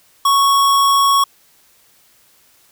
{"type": "tone", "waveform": "square", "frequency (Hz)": 1108.7, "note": "C#6", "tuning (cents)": 0, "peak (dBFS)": -11, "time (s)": [0.25, 1.24], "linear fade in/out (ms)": 5, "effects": ["white hiss -53 dBFS RMS until 2.71 s"]}